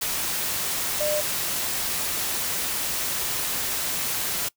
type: tone in noise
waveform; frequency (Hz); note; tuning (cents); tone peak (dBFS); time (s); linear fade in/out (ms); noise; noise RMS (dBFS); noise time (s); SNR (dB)
sine; 600; D5; +37; -23; 1-1.21; 10; white; -27; 0.01-4.49; +1
effects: noise-tail reverb RT60 0.1 s tail -22 dB re dry